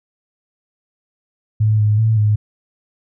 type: tone with pitch steps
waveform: sine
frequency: 107.9 / 105.8 / 111.1 / 105.7 Hz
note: A2 / G#2 / A2 / G#2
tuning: -33 / +33 / +17 / +31 cents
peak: -11 dBFS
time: 1.6-2.36 s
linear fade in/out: 10 ms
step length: 190 ms
effects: none

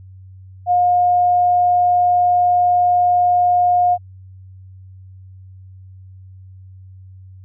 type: tone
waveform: sine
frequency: 714 Hz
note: F5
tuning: 38 cents sharp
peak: -11 dBFS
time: 0.66-3.98 s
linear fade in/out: 50 ms
effects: added 94 Hz sine -37 dBFS peak until 7.44 s

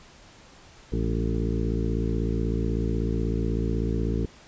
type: harmonic tone with a mistuned harmonic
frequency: 56.2 Hz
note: A1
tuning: 37 cents sharp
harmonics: 1 / 2 / 3 / 4 / 5 / 6 / 7 / 8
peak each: -27 / -30 / -32 / -33 / -34 / -35 / -35 / -36 dBFS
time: 0.92-4.26 s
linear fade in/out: 5 ms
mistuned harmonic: 4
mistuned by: -68 cents
effects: pink hiss -51 dBFS RMS until 4.47 s + resampled to 16000 Hz

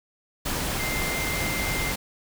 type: tone in noise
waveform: sine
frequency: 2093 Hz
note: C7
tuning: in tune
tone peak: -30 dBFS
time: 0.79-1.92 s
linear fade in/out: 10 ms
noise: pink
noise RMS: -28 dBFS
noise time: 0.45-1.96 s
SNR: -5 dB
effects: none

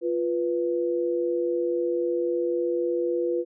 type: tone pair together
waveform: sine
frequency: 348.3 / 492.1 Hz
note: F4 / B4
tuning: -5 / -6 cents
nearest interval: tritone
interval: 599 cents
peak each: -25 / -26 dBFS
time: 0.01-3.45 s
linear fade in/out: 50 ms
effects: none

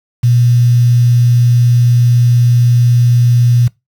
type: tone with quantisation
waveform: sine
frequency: 120.8 Hz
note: B2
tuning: 38 cents flat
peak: -6 dBFS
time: 0.23-3.68 s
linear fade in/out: 10 ms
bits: 5
effects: noise-tail reverb RT60 0.2 s tail -22 dB re dry

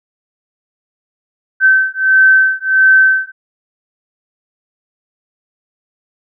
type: beating tone pair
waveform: sine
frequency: 1540 / 1541.5 Hz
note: G6 / G6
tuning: -31 / -29 cents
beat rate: 1.5 Hz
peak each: -10 dBFS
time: 1.6-3.32 s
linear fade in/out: 50 ms
effects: none

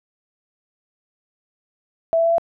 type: tone with pitch steps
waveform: sine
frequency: 659.3 / 664.3 / 669.3 / 674.3 Hz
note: E5 / E5 / E5 / E5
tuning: 0 / +13 / +26 / +39 cents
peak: -14 dBFS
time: 2.13-2.382 s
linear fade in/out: 0 ms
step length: 63 ms
effects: none

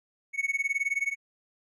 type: tone with tremolo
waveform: triangle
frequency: 2217 Hz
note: C#7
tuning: in tune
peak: -21 dBFS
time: 0.33-1.16 s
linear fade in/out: 50 ms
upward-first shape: sine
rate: 19 Hz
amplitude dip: 95%
effects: resampled to 32000 Hz

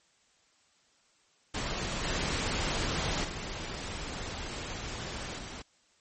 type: noise with level steps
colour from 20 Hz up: pink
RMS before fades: -34 / -31 / -38 / -42 dBFS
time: 1.54-5.62 s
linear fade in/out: 5 ms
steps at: 2.03 / 3.23 / 5.37 s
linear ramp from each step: 20 ms
effects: white hiss -67 dBFS RMS until 6 s + MP3 32 kbps

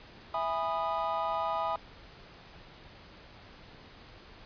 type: chord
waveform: triangle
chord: E major seventh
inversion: none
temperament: just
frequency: 659.3 / 824.1 / 988.9 / 1236.1 Hz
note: E5 / G#5 / B5 / D#6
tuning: 0 / -14 / +2 / -12 cents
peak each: -33 dBFS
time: 0.34-1.76 s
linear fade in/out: 2 ms
effects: pink hiss -52 dBFS RMS until 4.45 s + resampled to 11025 Hz

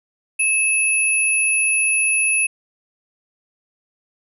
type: tone pair together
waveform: sine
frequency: 2600 / 10515 Hz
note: E7 / E9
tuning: -24 / -5 cents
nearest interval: 2 octaves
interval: 2419 cents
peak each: -17 / -19 dBFS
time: 0.39-2.47 s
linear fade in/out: 10 ms
effects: none

